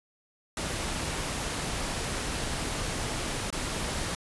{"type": "noise with dropouts", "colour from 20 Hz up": "pink", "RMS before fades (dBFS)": -32, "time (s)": [0.57, 4.15], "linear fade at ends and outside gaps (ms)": 2, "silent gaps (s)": [3.504, 3.526], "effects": ["resampled to 24000 Hz"]}